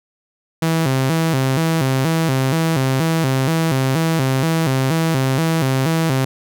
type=tone with vibrato; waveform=sawtooth; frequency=146.83 Hz; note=D3; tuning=in tune; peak=-11 dBFS; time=0.62-6.25 s; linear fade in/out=5 ms; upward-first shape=square; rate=2.1 Hz; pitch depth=180 cents each way; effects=none